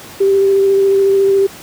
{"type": "tone with vibrato", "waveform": "sine", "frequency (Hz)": 392, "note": "G4", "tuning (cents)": 0, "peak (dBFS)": -8, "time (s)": [0.2, 1.47], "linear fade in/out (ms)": 10, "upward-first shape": "square", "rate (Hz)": 14, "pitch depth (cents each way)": 10, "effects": ["pink hiss -34 dBFS RMS until 1.62 s", "high-pass 100 Hz 12 dB/octave"]}